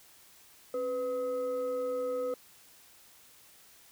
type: tone with frequency modulation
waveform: sine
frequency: 500 Hz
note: B4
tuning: 21 cents sharp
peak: -30 dBFS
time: 0.74-2.34 s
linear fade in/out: 2 ms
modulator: 771 Hz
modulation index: 0.43
effects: white hiss -58 dBFS RMS until 3.91 s